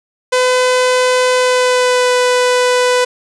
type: tone with pitch glide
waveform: sawtooth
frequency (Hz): 505 to 497.8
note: B4 to B4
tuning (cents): +39 to +14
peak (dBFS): -6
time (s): 0.32-3.05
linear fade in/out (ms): 10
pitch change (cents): -25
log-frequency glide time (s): 1.33-2.12
effects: resampled to 22050 Hz + 7-bit